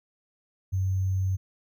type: tone with sample-and-hold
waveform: sine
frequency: 94.5 Hz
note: F#2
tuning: 37 cents sharp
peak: -23 dBFS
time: 0.72-1.37 s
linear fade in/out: 20 ms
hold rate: 6300 Hz
effects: none